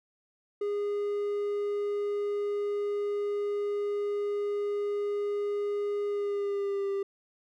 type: tone with pitch glide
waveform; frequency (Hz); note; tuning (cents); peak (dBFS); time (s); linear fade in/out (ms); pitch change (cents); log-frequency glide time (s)
triangle; 410 to 395.6; G#4 to G4; -22 to +16; -26; 0.61-7.03; 5; -62; 6.07-6.91
effects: none